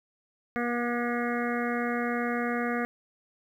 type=harmonic tone with a mistuned harmonic; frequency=239.5 Hz; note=A#3; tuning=47 cents sharp; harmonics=1 / 2 / 3 / 5 / 6 / 7 / 8 / 9; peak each=-30 / -33 / -35 / -37 / -38 / -38 / -39 / -40 dBFS; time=0.56-2.85 s; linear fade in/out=0 ms; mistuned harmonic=6; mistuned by=+18 cents; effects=10-bit